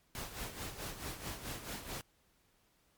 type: noise with tremolo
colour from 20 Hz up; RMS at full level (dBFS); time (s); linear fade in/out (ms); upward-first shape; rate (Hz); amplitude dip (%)
pink; -41; 0.15-2.01; 0; sine; 4.6; 65
effects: pink hiss -72 dBFS RMS until 2.97 s + MP3 96 kbps